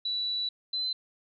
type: tone pair in turn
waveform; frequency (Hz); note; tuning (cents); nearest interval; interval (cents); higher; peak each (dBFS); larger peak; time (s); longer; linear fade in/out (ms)
sine; 3946 / 4048; B7 / B7; -2 / +42; unison; 44; second; -28; neither; 0.05-0.49 / 0.73-0.93; first; 5
effects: none